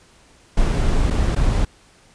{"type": "noise with dropouts", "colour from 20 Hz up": "brown", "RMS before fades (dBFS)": -17, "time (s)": [0.57, 1.65], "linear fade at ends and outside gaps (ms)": 5, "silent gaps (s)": [[1.102, 1.106], [1.351, 1.361]], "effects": ["pink hiss -52 dBFS RMS until 2.14 s", "resampled to 22050 Hz"]}